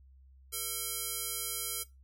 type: tone with band-pass filter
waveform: square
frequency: 450 Hz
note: A4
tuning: 39 cents sharp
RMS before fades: -37 dBFS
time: 0.52-1.84 s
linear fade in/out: 20 ms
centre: 11000 Hz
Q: 1.8
effects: noise-tail reverb RT60 0.2 s tail -18 dB re dry + added 66 Hz sine -55 dBFS peak until 2.03 s